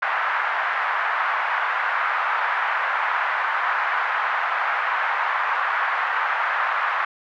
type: band-pass noise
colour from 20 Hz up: white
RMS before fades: -23 dBFS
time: 0.02-7.05 s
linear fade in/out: 5 ms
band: 840 to 1700 Hz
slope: 24 dB/octave
effects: none